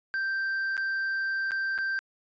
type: tone with dropouts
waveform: triangle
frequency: 1568 Hz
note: G6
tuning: in tune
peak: -25 dBFS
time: 0.14-1.99 s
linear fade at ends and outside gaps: 0 ms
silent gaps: 0.768-0.777 / 1.509-1.518 / 1.779-1.786 s
effects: resampled to 16000 Hz